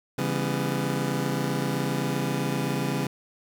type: chord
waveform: 25% pulse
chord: C# half-diminished seventh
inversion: none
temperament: just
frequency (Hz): 138.59 / 166.31 / 199.57 / 249.5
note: C#3 / E3 / G3 / B3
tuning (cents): 0 / +16 / +31 / +18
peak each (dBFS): -25 / -28 / -28 / -29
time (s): 0.18-3.07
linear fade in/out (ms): 5
effects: 9-bit